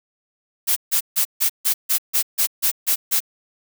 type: noise bursts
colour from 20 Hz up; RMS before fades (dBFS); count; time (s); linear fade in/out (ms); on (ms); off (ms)
blue; -18; 11; 0.67-3.204; 20; 94; 150
effects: none